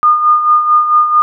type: tone with tremolo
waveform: sine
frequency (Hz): 1219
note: D#6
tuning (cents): -36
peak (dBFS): -4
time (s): 0.03-1.22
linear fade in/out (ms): 0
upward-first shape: sine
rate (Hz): 4.5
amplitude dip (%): 60
effects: none